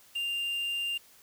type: tone with quantisation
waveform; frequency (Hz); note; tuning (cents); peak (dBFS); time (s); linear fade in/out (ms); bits
triangle; 2794; F7; 0; -28; 0.15-0.98; 10; 8
effects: white hiss -58 dBFS RMS until 1.22 s